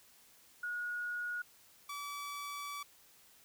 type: tone pair in turn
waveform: sine / sawtooth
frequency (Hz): 1448 / 1149.3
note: F#6 / D6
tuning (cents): -38 / -38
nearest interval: major third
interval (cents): 400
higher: first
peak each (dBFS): -36 / -37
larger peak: first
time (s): 0.63-1.42 / 1.89-2.83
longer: second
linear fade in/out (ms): 5
effects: white hiss -63 dBFS RMS until 3.44 s